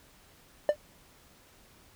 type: tone with exponential decay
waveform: triangle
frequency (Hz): 594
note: D5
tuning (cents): +20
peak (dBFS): -14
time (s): 0.69-0.76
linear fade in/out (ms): 1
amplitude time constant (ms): 15
effects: pink hiss -59 dBFS RMS until 1.95 s